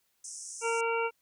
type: band-pass noise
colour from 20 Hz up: pink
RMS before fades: -43 dBFS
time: 0.24-0.81 s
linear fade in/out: 5 ms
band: 5500 to 9500 Hz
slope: 96 dB/octave
type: harmonic tone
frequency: 460 Hz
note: A#4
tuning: 23 cents flat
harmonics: 1 / 2 / 3 / 5 / 6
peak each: -30 / -33 / -35 / -37 / -38 dBFS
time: 0.61-1.11 s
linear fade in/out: 50 ms
effects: white hiss -74 dBFS RMS until 1.21 s